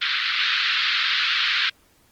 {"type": "band-pass noise", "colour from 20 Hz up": "white", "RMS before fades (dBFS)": -22, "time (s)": [0.01, 1.7], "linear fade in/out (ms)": 10, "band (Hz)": [1300, 4200], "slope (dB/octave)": 48, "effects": ["pink hiss -59 dBFS RMS until 2.11 s", "Opus 32 kbps"]}